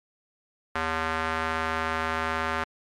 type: tone with band-pass filter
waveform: square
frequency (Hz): 80.6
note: E2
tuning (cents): -38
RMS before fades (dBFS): -28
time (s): 0.75-2.64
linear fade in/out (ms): 5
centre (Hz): 1400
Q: 1.5
effects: MP3 96 kbps